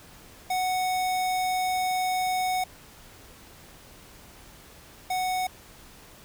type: tone pair in turn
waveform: square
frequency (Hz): 740 / 740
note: F#5 / F#5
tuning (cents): 0 / 0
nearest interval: unison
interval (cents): 0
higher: neither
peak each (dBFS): -25 / -26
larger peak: first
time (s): 0.5-2.64 / 5.1-5.47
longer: first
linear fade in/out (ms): 5
effects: pink hiss -50 dBFS RMS until 6.24 s